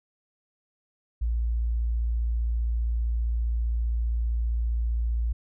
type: tone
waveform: sine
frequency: 57.6 Hz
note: A#1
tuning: 20 cents flat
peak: -23 dBFS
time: 1.21-5.33 s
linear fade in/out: 10 ms
effects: none